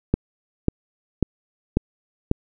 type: click train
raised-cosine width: 3 ms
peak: -4 dBFS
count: 5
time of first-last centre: 0.14-2.314 s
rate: 1.84 Hz
effects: none

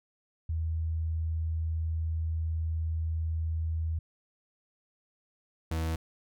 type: tone pair in turn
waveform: sine / 40% pulse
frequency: 80.7 / 80.7 Hz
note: E2 / E2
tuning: -36 / -36 cents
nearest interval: unison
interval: 0 cents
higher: neither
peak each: -28 / -28 dBFS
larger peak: neither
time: 0.49-3.99 / 5.71-5.96 s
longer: first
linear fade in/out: 5 ms
effects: none

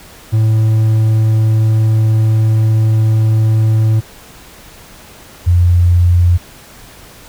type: tone pair in turn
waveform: triangle / sine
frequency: 110 / 87.8 Hz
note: A2 / F2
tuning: 0 / +10 cents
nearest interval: major third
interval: 390 cents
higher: first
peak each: -6 dBFS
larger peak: neither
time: 0.32-4.01 / 5.46-6.38 s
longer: first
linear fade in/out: 20 ms
effects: pink hiss -38 dBFS RMS until 7.28 s

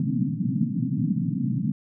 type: band-pass noise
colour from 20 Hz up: pink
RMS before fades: -25 dBFS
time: 0-1.72 s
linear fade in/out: 2 ms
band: 120 to 280 Hz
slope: 96 dB/octave
effects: none

